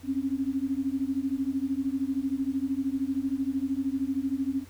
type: beating tone pair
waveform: sine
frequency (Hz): 263.7 / 276.7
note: C4 / C#4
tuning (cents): +14 / -3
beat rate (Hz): 13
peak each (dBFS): -29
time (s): 0.03-4.65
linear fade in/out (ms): 50
effects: added 88 Hz sine -49 dBFS peak until 4.69 s + pink hiss -55 dBFS RMS until 4.69 s